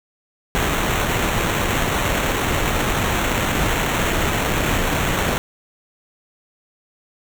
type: noise with sample-and-hold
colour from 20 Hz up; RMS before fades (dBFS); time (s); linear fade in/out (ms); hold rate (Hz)
pink; -20; 0.55-5.38; 0; 4900
effects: none